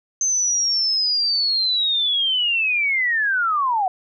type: linear sweep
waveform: sine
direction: down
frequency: 6272 to 721 Hz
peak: -17 dBFS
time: 0.21-3.88 s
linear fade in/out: 2 ms
effects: none